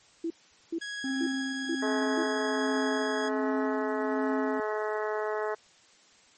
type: tone bursts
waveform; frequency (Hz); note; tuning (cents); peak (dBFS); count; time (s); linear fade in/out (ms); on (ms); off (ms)
sine; 332; E4; +12; -28; 5; 0.24-2.235; 5; 63; 420
type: tone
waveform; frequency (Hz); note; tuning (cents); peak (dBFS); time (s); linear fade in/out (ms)
sawtooth; 1661.2; G#6; 0; -31; 0.81-3.29; 10
type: tone with tremolo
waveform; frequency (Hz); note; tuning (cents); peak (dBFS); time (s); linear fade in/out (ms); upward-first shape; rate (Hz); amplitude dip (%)
triangle; 266.1; C4; +29; -26; 1.04-4.6; 2; sine; 1.3; 45
type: harmonic tone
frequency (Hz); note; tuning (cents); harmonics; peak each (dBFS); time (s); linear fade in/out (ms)
213.6; G#3; +49; 2 / 3 / 4 / 5 / 6 / 7 / 8 / 9; -31 / -35 / -37 / -39 / -41 / -42 / -43 / -44; 1.82-5.55; 10
effects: white hiss -59 dBFS RMS until 6.37 s + MP3 32 kbps